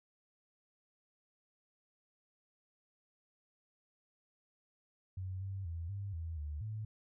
sine tone with pitch steps, 93.4 / 96.9 / 83.6 / 99.6 / 82.2 / 74.5 / 108.1 Hz, F#2 / G2 / E2 / G2 / E2 / D2 / A2, +17 / -20 / +25 / +28 / -4 / +25 / -30 cents, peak -38 dBFS, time 5.17-6.85 s, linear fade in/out 5 ms, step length 240 ms, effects none

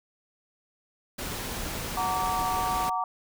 pink noise, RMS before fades -34 dBFS, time 1.18-2.9 s, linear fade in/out 10 ms
sine chord, Gb augmented, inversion none, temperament just, 740 / 925 / 1156.2 Hz, Gb5 / Bb5 / D6, 0 / -14 / -27 cents, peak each -30 dBFS, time 1.97-3.04 s, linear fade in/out 2 ms
effects none

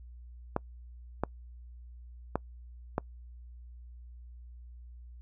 clicks, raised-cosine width 1 ms, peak -14 dBFS, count 4, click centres 0.564 / 1.236 / 2.356 / 2.981 s, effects noise-tail reverb RT60 0.1 s tail -26 dB re dry + added 60 Hz sine -46 dBFS peak until 5.21 s

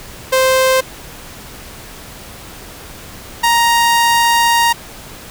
sawtooth tone pair in turn, 522 / 935.2 Hz, C5 / A#5, -4 / +5 cents, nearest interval minor seventh, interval 1009 cents, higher second, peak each -6 dBFS, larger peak neither, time 0.32-0.81 / 3.43-4.73 s, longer second, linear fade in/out 10 ms, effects pink hiss -34 dBFS RMS until 5.3 s

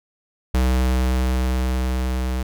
square tone with level ramp, 63.6 Hz, C2, 48 cents flat, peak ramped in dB -16 to -22 dBFS, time 0.54-2.43 s, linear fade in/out 5 ms, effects none

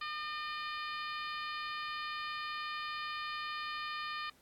harmonic tone, 606 Hz, D#5, 46 cents flat, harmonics 2 / 3 / 4 / 5 / 6 / 7 / 8, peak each -40 / -44 / -46 / -48 / -50 / -51 / -52 dBFS, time 0.01-4.3 s, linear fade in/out 5 ms, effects pink hiss -67 dBFS RMS until 4.41 s + AAC 64 kbps

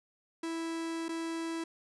45% pulse tone with dropouts, 329.1 Hz, E4, 3 cents flat, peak -34 dBFS, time 0.43-1.64 s, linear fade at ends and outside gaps 5 ms, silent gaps 1.084-1.09 s, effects resampled to 24000 Hz

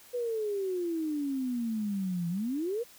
sine exponential two-way sweep, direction down then up, 497.1 to 167.4 to 497.1 Hz, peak -29 dBFS, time 0.13-2.84 s, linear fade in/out 20 ms, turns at 2.29 s, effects white hiss -55 dBFS RMS until 2.98 s

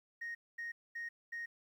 sine tone bursts, 1864.7 Hz, A#6, in tune, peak -38 dBFS, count 4, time 0.21-1.46 s, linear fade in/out 10 ms, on 140 ms, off 230 ms, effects tanh soft clip ceiling -37 dBFS + 12-bit

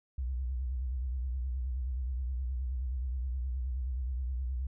sine tone with vibrato, 63.4 Hz, B1, 46 cents sharp, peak -31 dBFS, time 0.18-4.67 s, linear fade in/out 5 ms, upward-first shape sine, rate 9.5 Hz, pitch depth 110 cents each way, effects none

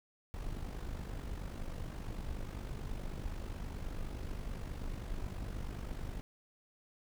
brown noise with amplitude modulation, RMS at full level -38 dBFS, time 0.34-6.21 s, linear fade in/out 0 ms, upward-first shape sine, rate 49.4 Hz, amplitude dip 60%, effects none

